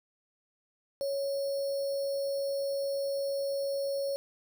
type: tone with sample-and-hold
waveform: sine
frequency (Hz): 554.4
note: C#5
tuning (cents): 0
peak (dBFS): -29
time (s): 1.01-4.16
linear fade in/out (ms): 0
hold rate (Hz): 4900
effects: none